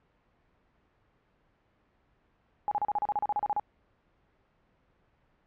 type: tone bursts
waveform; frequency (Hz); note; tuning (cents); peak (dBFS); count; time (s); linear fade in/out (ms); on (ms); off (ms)
sine; 831; G#5; +1; -25; 14; 2.68-3.597; 0; 33; 35
effects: pink hiss -69 dBFS RMS until 5.46 s + low-pass 2000 Hz 12 dB/octave